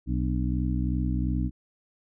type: harmonic tone with a mistuned harmonic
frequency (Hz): 62.8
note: B1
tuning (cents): +30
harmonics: 1 / 2 / 3 / 4 / 5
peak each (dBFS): -27 / -30 / -32 / -33 / -34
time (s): 0.06-1.51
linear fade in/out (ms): 50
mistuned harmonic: 5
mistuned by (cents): -74
effects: none